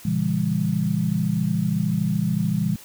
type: chord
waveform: sine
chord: A# diminished seventh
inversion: none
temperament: just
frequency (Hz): 116.54 / 139.85 / 167.82 / 201.4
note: A#2 / C#3 / E3 / G3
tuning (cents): 0 / +16 / +31 / +47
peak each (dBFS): -28 / -28 / -23 / -24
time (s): 0.05-2.76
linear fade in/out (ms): 5
effects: white hiss -45 dBFS RMS until 2.84 s